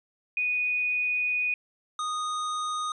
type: tone pair in turn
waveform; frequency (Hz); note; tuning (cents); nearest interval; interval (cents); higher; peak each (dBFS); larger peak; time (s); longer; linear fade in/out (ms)
sine / square; 2477 / 1238.5; D#7 / D#6; -8 / -8; octave; 1200; first; -24 / -29; first; 0.37-1.54 / 1.99-2.92; first; 2
effects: resampled to 22050 Hz